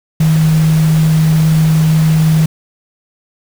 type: tone in noise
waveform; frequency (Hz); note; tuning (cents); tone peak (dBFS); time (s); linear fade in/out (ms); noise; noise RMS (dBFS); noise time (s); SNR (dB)
sine; 158.1; D#3; +28; -7; 0.2-2.46; 5; pink; -25; 0.2-2.46; +15
effects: none